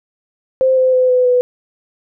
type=tone with pitch steps; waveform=sine; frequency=522 / 515.4 / 508.9 / 502.5 / 496.1 Hz; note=C5 / C5 / C5 / B4 / B4; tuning=-4 / -26 / -48 / +30 / +8 cents; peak=-9 dBFS; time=0.61-1.41 s; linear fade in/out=0 ms; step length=160 ms; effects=none